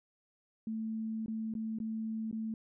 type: tone with dropouts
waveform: sine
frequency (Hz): 221.2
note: A3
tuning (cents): +9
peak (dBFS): -34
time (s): 0.67-2.54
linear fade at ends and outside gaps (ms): 2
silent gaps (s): 1.261-1.281 / 1.539-1.551 / 1.787-1.801 / 2.313-2.327
effects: none